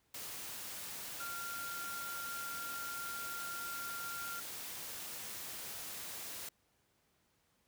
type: tone in noise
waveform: sine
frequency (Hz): 1388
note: F6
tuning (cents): -11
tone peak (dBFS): -42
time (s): 1.2-4.4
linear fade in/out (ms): 5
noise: white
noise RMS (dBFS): -45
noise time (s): 0.14-6.49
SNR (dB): 0
effects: pink hiss -75 dBFS RMS until 7.67 s + high-pass 60 Hz 12 dB/octave